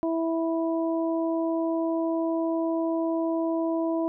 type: harmonic tone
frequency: 328.4 Hz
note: E4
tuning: 6 cents flat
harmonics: 1 / 2 / 3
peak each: -25 / -29 / -36 dBFS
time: 0.03-4.08 s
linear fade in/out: 0 ms
effects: none